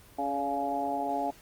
harmonic tone with a mistuned harmonic, 140 Hz, C#3, 18 cents sharp, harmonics 2 / 3 / 4 / 5 / 6, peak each -35 / -40 / -37 / -31 / -33 dBFS, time 0.18-1.31 s, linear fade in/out 10 ms, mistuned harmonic 4, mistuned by +37 cents, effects pink hiss -55 dBFS RMS until 1.41 s + Opus 24 kbps

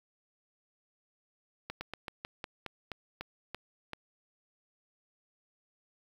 slowing click train, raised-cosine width 0.3 ms, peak -22 dBFS, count 11, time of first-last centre 1.7-3.933 s, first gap 110 ms, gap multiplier 1.15, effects 8-bit

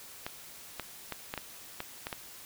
clicks, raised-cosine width 0.3 ms, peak -19 dBFS, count 8, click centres 0.265 / 0.797 / 1.123 / 1.339 / 1.377 / 1.804 / 2.069 / 2.128 s, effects white hiss -49 dBFS RMS until 2.45 s

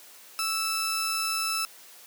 25% pulse tone pair together, 1318.5 / 5274 Hz, E6 / E8, 0 / 0 cents, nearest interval 2 octaves, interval 2400 cents, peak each -25 dBFS, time 0.39-1.65 s, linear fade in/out 0 ms, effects white hiss -50 dBFS RMS until 2.06 s + high-pass 300 Hz 12 dB/octave

